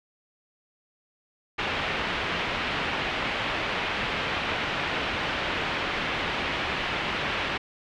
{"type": "low-pass noise", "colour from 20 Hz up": "white", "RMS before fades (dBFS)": -29, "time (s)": [1.58, 7.58], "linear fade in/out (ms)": 10, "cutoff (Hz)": 3000, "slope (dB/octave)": 24, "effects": []}